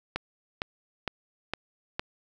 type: click train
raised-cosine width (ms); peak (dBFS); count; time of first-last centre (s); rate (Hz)
0.3; -13; 5; 0.16-1.995; 2.18
effects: none